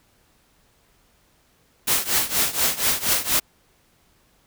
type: noise with tremolo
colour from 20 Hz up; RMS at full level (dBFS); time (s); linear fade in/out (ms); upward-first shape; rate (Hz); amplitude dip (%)
white; -18; 1.87-3.4; 10; triangle; 4.2; 90
effects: pink hiss -61 dBFS RMS until 4.46 s